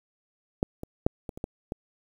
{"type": "clicks", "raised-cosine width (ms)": 2, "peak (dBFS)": [-10, -22, -7, -21, -26, -17, -18], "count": 7, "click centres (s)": [0.629, 0.834, 1.065, 1.292, 1.375, 1.441, 1.721], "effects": ["8-bit"]}